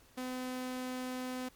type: tone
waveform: sawtooth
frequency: 254.2 Hz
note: C4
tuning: 50 cents flat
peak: -33 dBFS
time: 0.17-1.49 s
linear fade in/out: 10 ms
effects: pink hiss -63 dBFS RMS until 1.55 s + MP3 96 kbps